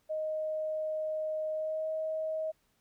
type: tone with pitch glide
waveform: sine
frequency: 623 to 631.7 Hz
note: D#5 to D#5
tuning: +2 to +26 cents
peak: -31 dBFS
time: 0.09-2.52 s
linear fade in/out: 20 ms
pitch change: +24 cents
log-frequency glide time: 1.52-1.89 s
effects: pink hiss -73 dBFS RMS until 2.8 s